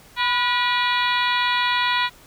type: harmonic tone with a mistuned harmonic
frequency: 483.6 Hz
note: B4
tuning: 36 cents flat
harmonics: 2 / 3 / 4 / 5 / 6 / 7 / 8 / 9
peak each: -22 / -27 / -25 / -27 / -33 / -28 / -28 / -34 dBFS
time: 0.16-2.1 s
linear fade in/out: 50 ms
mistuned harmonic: 2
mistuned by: +39 cents
effects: pink hiss -49 dBFS RMS until 2.26 s